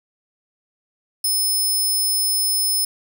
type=tone; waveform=5% pulse; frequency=5200 Hz; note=E8; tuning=24 cents flat; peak=-12 dBFS; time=1.24-2.85 s; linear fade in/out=5 ms; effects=none